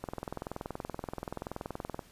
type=click train; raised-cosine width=1 ms; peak=-22 dBFS; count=42; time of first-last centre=0.04-1.992 s; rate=21 Hz; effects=pink hiss -59 dBFS RMS until 2.11 s + resampled to 32000 Hz